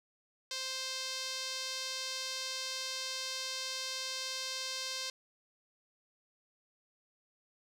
sawtooth tone with band-pass filter, 523.3 Hz, C5, in tune, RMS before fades -39 dBFS, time 0.51-5.1 s, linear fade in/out 2 ms, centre 4800 Hz, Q 2.1, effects none

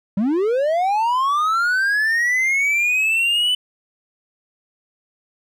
triangle linear sweep, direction up, 184.2 to 3009 Hz, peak -14 dBFS, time 0.17-3.55 s, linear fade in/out 5 ms, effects none

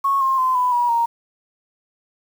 sine tone with pitch steps, 1100 / 1064.4 / 1029.9 / 996.5 / 964.3 / 933 Hz, C#6 / C6 / C6 / B5 / B5 / A#5, -14 / +29 / -28 / +15 / -42 / +1 cents, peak -15 dBFS, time 0.04-1.06 s, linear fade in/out 10 ms, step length 170 ms, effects 7-bit

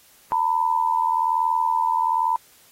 sine tone pair together, 906.7 / 987.8 Hz, A#5 / B5, -48 / 0 cents, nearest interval minor second, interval 148 cents, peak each -21 dBFS, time 0.32-2.36 s, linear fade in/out 0 ms, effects white hiss -54 dBFS RMS until 2.71 s + AAC 48 kbps

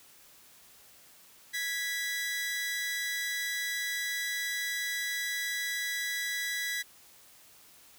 sawtooth tone pair together, 1663.2 / 1969 Hz, G#6 / B6, +2 / -6 cents, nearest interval minor third, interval 292 cents, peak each -34 / -29 dBFS, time 1.53-6.83 s, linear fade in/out 20 ms, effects white hiss -57 dBFS RMS until 7.98 s

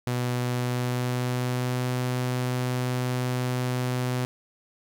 sawtooth tone with pitch glide, 123.47 to 125.63 Hz, B2 to B2, 0 to +30 cents, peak -21 dBFS, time 0.07-4.25 s, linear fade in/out 0 ms, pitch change +30 cents, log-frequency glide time 0.5-1.91 s, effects 9-bit

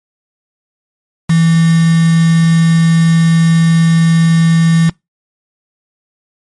sine tone with quantisation, 164.81 Hz, E3, in tune, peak -6 dBFS, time 1.29-4.9 s, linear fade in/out 10 ms, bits 3, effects noise-tail reverb RT60 0.2 s tail -25 dB re dry + MP3 48 kbps

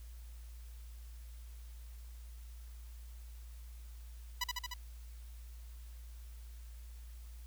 10% pulse tone with echo, 987.8 Hz, B5, in tune, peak -24 dBFS, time 4.41-4.44 s, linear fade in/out 5 ms, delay 75 ms, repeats 4, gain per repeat -2 dB, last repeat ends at 4.74 s, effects added 58 Hz sine -47 dBFS peak until 7.46 s + white hiss -64 dBFS RMS until 7.46 s

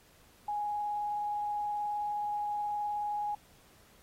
sine tone with vibrato, 830.6 Hz, G#5, in tune, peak -31 dBFS, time 0.48-3.35 s, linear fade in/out 5 ms, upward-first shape triangle, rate 19 Hz, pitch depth 12 cents each way, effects pink hiss -62 dBFS RMS until 4.02 s + AAC 48 kbps

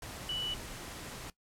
sine tone in noise, 2960 Hz, F#7, in tune, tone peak -33 dBFS, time 0.29-0.54 s, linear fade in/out 2 ms, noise pink, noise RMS -44 dBFS, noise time 0.02-1.3 s, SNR +8 dB, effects noise-tail reverb RT60 0.1 s tail -18 dB re dry + low-pass 12000 Hz 12 dB/octave

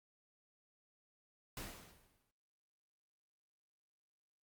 pink noise with exponential decay, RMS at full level -44 dBFS, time 1.57-2.31 s, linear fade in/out 2 ms, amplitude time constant 160 ms, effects noise-tail reverb RT60 0.2 s tail -18 dB re dry + Opus 48 kbps

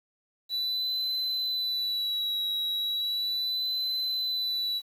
triangle tone with vibrato, 3951 Hz, B7, in tune, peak -26 dBFS, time 0.49-4.82 s, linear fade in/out 50 ms, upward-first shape sine, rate 0.36 Hz, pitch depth 38 cents each way, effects 9-bit

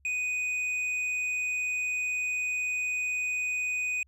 sine tone with hard clipping, 2489 Hz, D#7, in tune, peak -29 dBFS, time 0.05-4.03 s, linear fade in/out 2 ms, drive 5 dB, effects added 69 Hz sine -61 dBFS peak until 4.07 s

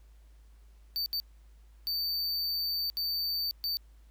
square tone bursts at uneven times, 4583 Hz, D8, 43 cents flat, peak -30 dBFS, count 5, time 0.96-1.06 / 1.13-1.2 / 1.87-2.9 / 2.97-3.51 / 3.64-3.77 s, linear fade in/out 0 ms, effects added 53 Hz sine -53 dBFS peak until 4.1 s + pink hiss -70 dBFS RMS until 4.1 s

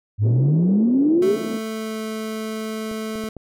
sine exponential sweep, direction up, 100 to 434 Hz, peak -14 dBFS, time 0.18-1.37 s, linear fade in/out 50 ms
white band-pass noise, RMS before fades -29 dBFS, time 0.21-1.6 s, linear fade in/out 50 ms, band 200 to 370 Hz, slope 24 dB/octave
25% pulse tone with pitch glide, 220.5 to 218.9 Hz, A3 to A3, +4 to -9 cents, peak -22 dBFS, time 1.22-3.29 s, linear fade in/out 2 ms, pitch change -13 cents, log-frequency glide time 1.66-2 s
clicks, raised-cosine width 2 ms, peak -23 dBFS, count 4, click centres 2.914 / 3.156 / 3.239 / 3.367 s
effects none

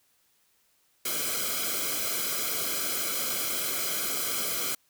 white noise with comb filter, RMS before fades -30 dBFS, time 1.05-4.75 s, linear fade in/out 5 ms, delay 1.1 ms, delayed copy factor -0.95, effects white hiss -68 dBFS RMS until 4.89 s

